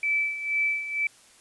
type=tone with tremolo; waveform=sine; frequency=2315 Hz; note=D7; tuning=25 cents flat; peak=-21 dBFS; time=0.03-1.07 s; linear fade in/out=2 ms; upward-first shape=sine; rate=2.1 Hz; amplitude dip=70%; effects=white hiss -55 dBFS RMS until 1.4 s + resampled to 24000 Hz